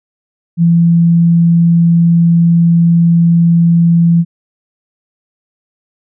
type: tone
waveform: sine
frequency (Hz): 168.9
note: E3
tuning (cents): +42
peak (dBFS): -5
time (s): 0.57-4.25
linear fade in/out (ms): 50
effects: none